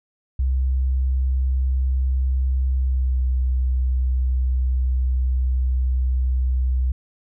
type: tone with pitch glide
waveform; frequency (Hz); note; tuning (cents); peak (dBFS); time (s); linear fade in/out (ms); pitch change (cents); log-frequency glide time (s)
sine; 65 to 63.59; C2 to C2; -11 to -49; -17; 0.39-6.92; 5; -38; 2.75-3.22
effects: none